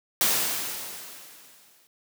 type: noise with exponential decay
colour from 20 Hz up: white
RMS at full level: -21 dBFS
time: 0.21-1.87 s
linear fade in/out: 1 ms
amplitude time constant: 360 ms
effects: high-pass 150 Hz 12 dB/octave